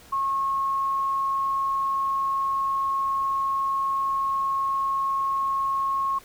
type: tone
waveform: sine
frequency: 1088 Hz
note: C#6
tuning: 33 cents flat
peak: -22 dBFS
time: 0.12-6.19 s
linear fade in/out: 10 ms
effects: pink hiss -50 dBFS RMS until 6.24 s